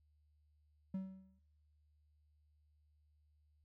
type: tone with exponential decay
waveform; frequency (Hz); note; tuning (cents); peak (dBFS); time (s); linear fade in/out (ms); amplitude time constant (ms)
triangle; 190; F#3; +46; -34; 0.94-1.39; 5; 96
effects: noise-tail reverb RT60 0.9 s tail -22 dB re dry + added 75 Hz sine -70 dBFS peak until 3.64 s